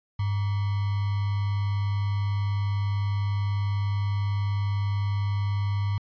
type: tone with sample-and-hold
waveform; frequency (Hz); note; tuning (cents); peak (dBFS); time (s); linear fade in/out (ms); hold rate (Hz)
sine; 100.5; G2; +44; -23; 0.19-5.98; 5; 1050
effects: resampled to 11025 Hz